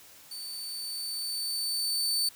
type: tone with level ramp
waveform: sawtooth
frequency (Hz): 4538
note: C#8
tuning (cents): +40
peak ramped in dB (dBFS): -35 to -22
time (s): 0.31-2.29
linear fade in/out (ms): 5
effects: white hiss -53 dBFS RMS until 2.35 s